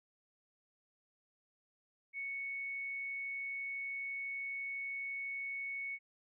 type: tone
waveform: sine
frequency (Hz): 2217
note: C#7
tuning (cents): 0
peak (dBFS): -38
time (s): 2.13-5.99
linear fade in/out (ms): 50
effects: none